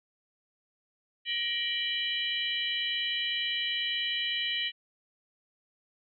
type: tone cluster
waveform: sine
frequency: 1889 / 2353 / 2977 / 3219 / 3962 Hz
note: A#6 / D7 / F#7 / G7 / B7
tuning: +22 / +3 / +10 / +45 / +5 cents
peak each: -36 / -37 / -31 / -37 / -40 dBFS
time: 1.25-4.72 s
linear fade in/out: 50 ms
effects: none